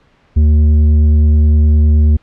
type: tone with tanh clipping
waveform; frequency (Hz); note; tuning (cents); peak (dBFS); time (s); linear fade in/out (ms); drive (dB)
sine; 75.8; D#2; -45; -7; 0.36-2.17; 10; 7
effects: pink hiss -52 dBFS RMS until 2.22 s + low-pass 3000 Hz 12 dB/octave